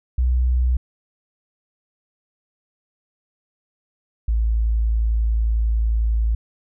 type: tone pair in turn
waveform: sine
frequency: 62.1 / 55.55 Hz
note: B1 / A1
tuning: +10 / +17 cents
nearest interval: major second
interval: 193 cents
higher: first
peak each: -15 / -16 dBFS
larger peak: first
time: 0.18-0.77 / 4.28-6.35 s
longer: second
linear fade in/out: 5 ms
effects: none